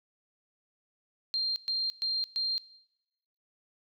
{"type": "tone bursts", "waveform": "sine", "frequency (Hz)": 4186, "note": "C8", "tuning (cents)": 0, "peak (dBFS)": -27, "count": 4, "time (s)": [1.34, 2.58], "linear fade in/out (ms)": 0, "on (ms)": 220, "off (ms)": 120, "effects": ["noise-tail reverb RT60 0.9 s tail -20 dB re dry"]}